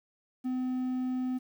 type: tone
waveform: triangle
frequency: 254.8 Hz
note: C4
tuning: 46 cents flat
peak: -27 dBFS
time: 0.44-1.39 s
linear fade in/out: 20 ms
effects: 10-bit